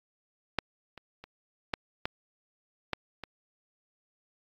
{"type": "clicks", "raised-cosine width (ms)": 0.3, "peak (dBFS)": [-10, -29, -29, -12, -14, -13, -23], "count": 7, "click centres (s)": [0.587, 0.977, 1.24, 1.738, 2.055, 2.933, 3.237], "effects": ["AAC 64 kbps"]}